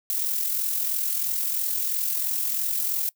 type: noise with amplitude modulation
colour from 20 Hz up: violet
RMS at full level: -24 dBFS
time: 0.1-3.09 s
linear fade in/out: 0 ms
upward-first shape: sine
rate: 43 Hz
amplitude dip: 45%
effects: noise-tail reverb RT60 0.1 s tail -22 dB re dry